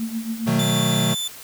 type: tone with tremolo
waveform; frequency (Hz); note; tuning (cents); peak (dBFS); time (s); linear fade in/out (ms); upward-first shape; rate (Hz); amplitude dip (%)
sine; 225.8; A3; +45; -21; 0-0.67; 0; triangle; 7.3; 80
type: chord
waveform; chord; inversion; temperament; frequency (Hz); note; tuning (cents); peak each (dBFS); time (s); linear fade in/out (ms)
square; B dominant seventh; none; equal with one note detuned; 123.47 / 155.56 / 185 / 222.8; B2 / D#3 / F#3 / A3; 0 / 0 / 0 / +22; -25; 0.46-1.15; 20
type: tone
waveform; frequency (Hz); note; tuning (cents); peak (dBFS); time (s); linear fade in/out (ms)
sawtooth; 3520; A7; 0; -21; 0.59-1.28; 5
effects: white hiss -40 dBFS RMS until 1.43 s